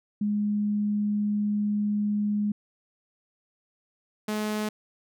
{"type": "tone pair in turn", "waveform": ["sine", "sawtooth"], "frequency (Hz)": [207.7, 212.8], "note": ["G#3", "G#3"], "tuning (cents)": [0, 42], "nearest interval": "unison", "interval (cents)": 42, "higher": "second", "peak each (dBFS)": -23, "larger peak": "neither", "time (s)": [[0.21, 2.52], [4.28, 4.69]], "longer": "first", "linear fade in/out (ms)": 5, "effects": []}